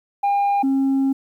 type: tone pair in turn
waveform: sine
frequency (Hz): 805 / 270.2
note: G5 / C#4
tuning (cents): +46 / -44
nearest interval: octave + perfect fifth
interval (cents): 1890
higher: first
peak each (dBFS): -13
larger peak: neither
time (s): 0.23-0.63 / 0.63-1.13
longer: second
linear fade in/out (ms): 10
effects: tanh soft clip ceiling -15 dBFS + 9-bit